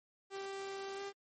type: tone with pitch glide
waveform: sawtooth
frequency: 391.3 to 397.5 Hz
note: G4 to G4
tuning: -3 to +24 cents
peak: -37 dBFS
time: 0.3-1.13 s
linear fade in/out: 50 ms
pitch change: +27 cents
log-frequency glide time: 0.95-1.01 s
effects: low-pass 11000 Hz 12 dB/octave + MP3 32 kbps